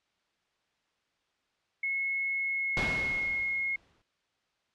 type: tone with pitch glide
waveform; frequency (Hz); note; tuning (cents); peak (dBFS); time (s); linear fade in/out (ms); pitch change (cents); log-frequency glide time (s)
sine; 2180 to 2160; C#7 to C#7; -29 to -45; -28; 1.83-3.76; 5; -16; 2.31-3.23
type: noise with exponential decay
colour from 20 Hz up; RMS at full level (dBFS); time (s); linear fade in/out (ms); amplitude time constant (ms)
pink; -30; 2.77-4.02; 0; 270
effects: white hiss -75 dBFS RMS until 4.74 s + low-pass 4000 Hz 12 dB/octave